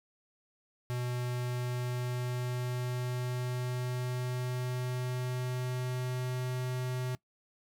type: tone with pitch glide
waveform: square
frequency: 123.47 to 126.65 Hz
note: B2 to B2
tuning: 0 to +44 cents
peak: -33 dBFS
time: 0.9-7.15 s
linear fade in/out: 0 ms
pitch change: +44 cents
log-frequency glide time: 1.26-6.68 s
effects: noise-tail reverb RT60 0.1 s tail -20 dB re dry